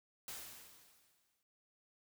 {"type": "noise with exponential decay", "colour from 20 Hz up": "white", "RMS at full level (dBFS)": -45, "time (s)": [0.28, 1.43], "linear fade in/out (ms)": 1, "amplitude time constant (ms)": 250, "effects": ["noise-tail reverb RT60 0.4 s tail -24 dB re dry"]}